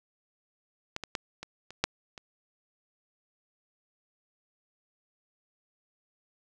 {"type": "clicks", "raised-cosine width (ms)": 0.2, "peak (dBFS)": [-16, -19, -13, -22, -27, -7, -26], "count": 7, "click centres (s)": [0.964, 1.037, 1.152, 1.43, 1.706, 1.84, 2.178], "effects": []}